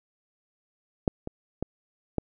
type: clicks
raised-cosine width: 2 ms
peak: -8 / -20 / -15 / -12 dBFS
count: 4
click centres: 1.078 / 1.274 / 1.626 / 2.183 s
effects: none